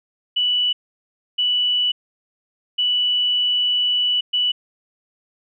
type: tone bursts at uneven times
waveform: sine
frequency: 2960 Hz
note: F#7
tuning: in tune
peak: -16 dBFS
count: 4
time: 0.36-0.73 / 1.38-1.92 / 2.78-4.21 / 4.33-4.52 s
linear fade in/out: 10 ms
effects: none